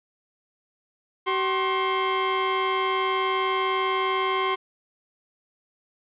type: tone pair together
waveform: sawtooth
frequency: 380.5 / 1061.7 Hz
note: F#4 / C6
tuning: +48 / +25 cents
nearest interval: octave + tritone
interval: 1777 cents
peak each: -22 / -20 dBFS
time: 1.26-4.56 s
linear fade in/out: 20 ms
effects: resampled to 8000 Hz + 9-bit